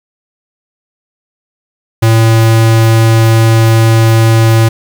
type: tone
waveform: square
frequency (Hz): 112.8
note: A2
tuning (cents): +44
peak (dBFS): -5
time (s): 2.02-4.69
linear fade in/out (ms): 10
effects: 7-bit